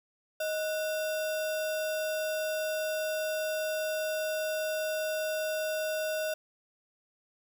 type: tone with sample-and-hold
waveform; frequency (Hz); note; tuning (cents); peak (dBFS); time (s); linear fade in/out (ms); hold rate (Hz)
sine; 625; D#5; +8; -29; 0.4-6.34; 5; 2100
effects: none